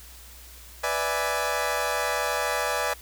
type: chord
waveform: 20% pulse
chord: E dominant seventh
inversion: second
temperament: equal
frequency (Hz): 493.9 / 587.3 / 659.3 / 830.6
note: B4 / D5 / E5 / G#5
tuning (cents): 0 / 0 / 0 / 0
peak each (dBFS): -26 / -24 / -27 / -25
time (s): 0.83-2.94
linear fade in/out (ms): 10
effects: added 60 Hz sine -47 dBFS peak until 3.01 s + white hiss -48 dBFS RMS until 3.01 s